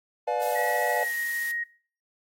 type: chord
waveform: triangle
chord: B diminished seventh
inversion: none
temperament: just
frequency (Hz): 493.9 / 592.7 / 711.2 / 853.4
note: B4 / D5 / F5 / Ab5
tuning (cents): 0 / +16 / +31 / +47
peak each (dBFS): -28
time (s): 0.27-1.04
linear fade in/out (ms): 10
type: noise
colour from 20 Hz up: blue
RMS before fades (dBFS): -38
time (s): 0.41-1.52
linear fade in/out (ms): 10
type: tone with pitch glide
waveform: sine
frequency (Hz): 1918 to 1878.5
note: A#6 to A#6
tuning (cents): +49 to +13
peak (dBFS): -28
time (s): 0.55-1.64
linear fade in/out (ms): 10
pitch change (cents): -36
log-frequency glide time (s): 0.97-1.1
effects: noise-tail reverb RT60 0.4 s tail -18 dB re dry + AAC 48 kbps